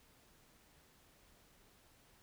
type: silence
effects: pink hiss -67 dBFS RMS until 2.22 s